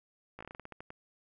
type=slowing click train; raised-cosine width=0.5 ms; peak=-30 dBFS; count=12; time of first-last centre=0.39-0.904 s; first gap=16 ms; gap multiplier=1.2; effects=none